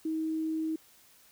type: tone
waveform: sine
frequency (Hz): 317.7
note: D#4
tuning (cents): +36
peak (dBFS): -29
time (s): 0.05-0.76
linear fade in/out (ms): 5
effects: white hiss -60 dBFS RMS until 1.31 s